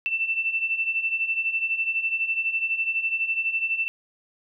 sine beating tone pair, 2664 / 2676 Hz, E7 / E7, +18 / +25 cents, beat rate 12 Hz, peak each -29 / -24 dBFS, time 0.06-3.88 s, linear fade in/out 0 ms, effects none

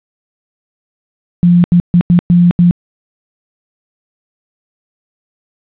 sine tone bursts at uneven times, 174.8 Hz, F3, 2 cents sharp, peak -4 dBFS, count 6, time 1.43-1.64 / 1.72-1.8 / 1.94-2.01 / 2.1-2.19 / 2.3-2.51 / 2.59-2.71 s, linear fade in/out 0 ms, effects resampled to 8000 Hz + 7-bit

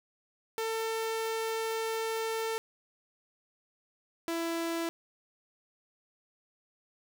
sawtooth tone pair in turn, 447.8 / 333.3 Hz, A4 / E4, +30 / +19 cents, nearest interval perfect fourth, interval 511 cents, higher first, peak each -27 dBFS, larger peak neither, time 0.58-2.58 / 4.28-4.89 s, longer first, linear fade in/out 0 ms, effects none

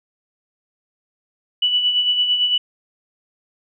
sine tone with tremolo, 2960 Hz, F#7, in tune, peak -13 dBFS, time 1.62-2.58 s, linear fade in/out 5 ms, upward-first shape sine, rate 8.9 Hz, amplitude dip 50%, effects none

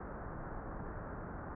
pink low-pass noise, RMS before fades -44 dBFS, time 0-1.55 s, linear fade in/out 5 ms, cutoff 1600 Hz, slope 48 dB/octave, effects none

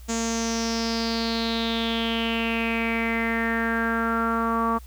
sawtooth tone with low-pass filter sweep, 228.6 Hz, A#3, 34 cents flat, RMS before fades -25 dBFS, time 0.08-4.79 s, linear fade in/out 20 ms, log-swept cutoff 7000 to 1100 Hz, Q 6.5, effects added 60 Hz sine -40 dBFS peak until 4.86 s + white hiss -54 dBFS RMS until 4.86 s

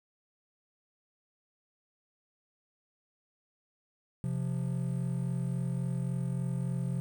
triangle tone pair together, 130.89 / 174.5 Hz, C3 / F3, +1 / -1 cents, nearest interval perfect fourth, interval 498 cents, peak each -30 / -32 dBFS, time 4.24-7 s, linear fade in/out 0 ms, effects 9-bit

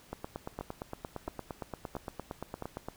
two click trains, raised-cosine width 1 ms, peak -23 / -23 dBFS, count 4 / 25, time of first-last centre 0.61-2.623 / 0.13-2.885 s, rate 1.49 / 8.71 Hz, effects pink hiss -58 dBFS RMS until 2.96 s

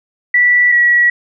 sine tone pair in turn, 1959 / 1927.6 Hz, B6 / B6, -15 / -43 cents, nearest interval unison, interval 28 cents, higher first, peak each -7 dBFS, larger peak neither, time 0.34-0.72 / 0.72-1.1 s, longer neither, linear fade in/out 5 ms, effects none

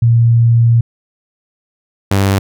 sine / sawtooth tone pair in turn, 116.7 / 98.13 Hz, A#2 / G2, +2 / +2 cents, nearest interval minor third, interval 300 cents, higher first, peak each -6 dBFS, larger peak neither, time 0.02-0.81 / 2.11-2.39 s, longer first, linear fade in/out 5 ms, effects none

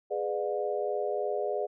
sine chord, G# diminished seventh, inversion none, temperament just, 415.3 / 498.4 / 598 / 717.6 Hz, G#4 / B4 / D5 / F5, 0 / +16 / +31 / +47 cents, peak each -32 / -35 / -33 / -36 dBFS, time 0.1-1.67 s, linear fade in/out 20 ms, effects none

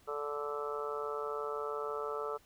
harmonic tone, 146.1 Hz, D3, 9 cents flat, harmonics 3 / 4 / 5 / 6 / 7 / 8 / 9, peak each -38 / -43 / -50 / -48 / -49 / -44 / -41 dBFS, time 0.07-2.38 s, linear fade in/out 20 ms, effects pink hiss -65 dBFS RMS until 2.45 s

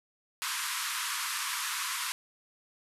pink band-pass noise, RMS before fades -34 dBFS, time 0.42-2.12 s, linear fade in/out 0 ms, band 960 to 13000 Hz, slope 96 dB/octave, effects none

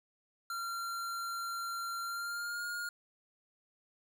square tone with pitch glide, 1375 to 1424.3 Hz, F6 to F6, -27 to +34 cents, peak -37 dBFS, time 0.5-2.89 s, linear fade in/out 2 ms, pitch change +61 cents, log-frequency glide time 2.03-2.64 s, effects none

